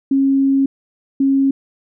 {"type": "tone pair in turn", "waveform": "sine", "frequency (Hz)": [272.2, 272.2], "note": ["C#4", "C#4"], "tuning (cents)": [-31, -31], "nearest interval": "unison", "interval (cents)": 0, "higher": "neither", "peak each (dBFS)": -11, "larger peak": "neither", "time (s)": [[0.11, 0.66], [1.2, 1.51]], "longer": "first", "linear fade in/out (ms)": 5, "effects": []}